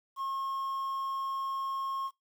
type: tone with quantisation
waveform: triangle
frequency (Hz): 1080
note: C#6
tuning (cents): -45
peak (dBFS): -30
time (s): 0.16-2.11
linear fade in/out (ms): 50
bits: 10
effects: noise-tail reverb RT60 0.2 s tail -23 dB re dry